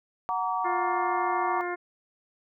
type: chord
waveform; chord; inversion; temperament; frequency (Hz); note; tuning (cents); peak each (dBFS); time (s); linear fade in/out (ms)
sine; Gb augmented; none; equal with one note detuned; 740 / 932.3 / 1147.2; Gb5 / Bb5 / D6; 0 / 0 / -41; -30; 0.29-1.61; 0
type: harmonic tone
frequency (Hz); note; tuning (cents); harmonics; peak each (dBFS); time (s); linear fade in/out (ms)
353.4; F4; +21; 1 / 2 / 3 / 4 / 5 / 6; -32 / -35 / -37 / -38 / -39 / -40; 0.64-1.76; 20
effects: none